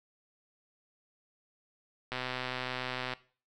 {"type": "click train", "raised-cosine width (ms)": 0.3, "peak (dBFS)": -19, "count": 130, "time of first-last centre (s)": [2.12, 3.136], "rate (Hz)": 127, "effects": ["noise-tail reverb RT60 0.4 s tail -18 dB re dry"]}